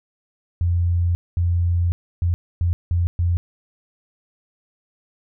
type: tone bursts at uneven times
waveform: sine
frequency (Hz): 86.8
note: F2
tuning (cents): -10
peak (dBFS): -16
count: 6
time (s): 0.61-1.15 / 1.37-1.92 / 2.22-2.34 / 2.61-2.73 / 2.91-3.07 / 3.19-3.37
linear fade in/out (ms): 0
effects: none